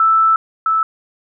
sine tone pair in turn, 1320 / 1312.8 Hz, E6 / E6, +2 / -8 cents, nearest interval unison, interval 10 cents, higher first, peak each -9 / -12 dBFS, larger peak first, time 0-0.36 / 0.66-0.83 s, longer first, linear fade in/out 2 ms, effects none

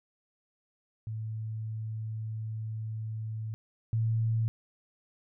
sine tone pair in turn, 110 / 112.44 Hz, A2 / A2, 0 / +38 cents, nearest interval unison, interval 38 cents, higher second, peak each -33 / -25 dBFS, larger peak second, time 1.07-3.54 / 3.93-4.48 s, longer first, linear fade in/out 0 ms, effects none

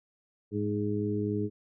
harmonic tone with a mistuned harmonic, 103.83 Hz, G#2, in tune, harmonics 1 / 2 / 3 / 4, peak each -33 / -33 / -33 / -33 dBFS, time 0.51-1.5 s, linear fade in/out 50 ms, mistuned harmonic 1, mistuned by +41 cents, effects none

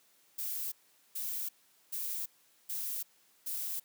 violet noise bursts, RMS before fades -37 dBFS, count 5, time 0.38-3.8 s, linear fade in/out 10 ms, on 340 ms, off 430 ms, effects white hiss -67 dBFS RMS until 3.84 s + high-pass 150 Hz 12 dB/octave

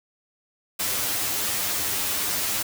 white noise with comb filter, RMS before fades -26 dBFS, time 0.79-2.63 s, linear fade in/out 10 ms, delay 9.9 ms, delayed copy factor +1, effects none

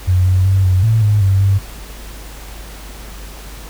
sine tone with pitch steps, 91.2 / 92.6 / 96.1 / 92.4 / 111.5 / 104.5 / 96.7 / 98.1 Hz, F#2 / F#2 / G2 / F#2 / A2 / G#2 / G2 / G2, -24 / +2 / -34 / -2 / +23 / +11 / -23 / +2 cents, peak -9 dBFS, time 0.07-1.59 s, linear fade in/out 20 ms, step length 190 ms, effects added 50 Hz sine -31 dBFS peak until 3.69 s + pink hiss -36 dBFS RMS until 3.69 s

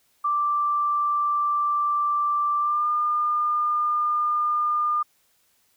sine tone with pitch glide, 1174.7 to 1207.7 Hz, D6 to D6, 0 to +48 cents, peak -20 dBFS, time 0.24-5.03 s, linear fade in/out 10 ms, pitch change +48 cents, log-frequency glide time 2.59-2.87 s, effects white hiss -65 dBFS RMS until 5.76 s

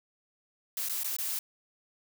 blue noise with dropouts, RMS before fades -33 dBFS, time 0.77-1.39 s, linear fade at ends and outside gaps 2 ms, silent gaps 0.887-0.895 / 1.034-1.044 / 1.166-1.185 s, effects none

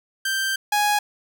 sawtooth tone pair in turn, 1568 / 830.6 Hz, G6 / G#5, 0 / 0 cents, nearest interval major seventh, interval 1100 cents, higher first, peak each -18 / -14 dBFS, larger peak second, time 0.25-0.56 / 0.72-0.99 s, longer first, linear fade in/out 5 ms, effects none

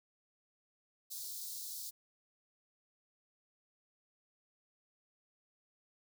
white high-pass noise, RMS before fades -44 dBFS, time 1.1-1.91 s, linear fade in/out 20 ms, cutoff 3900 Hz, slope 48 dB/octave, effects none

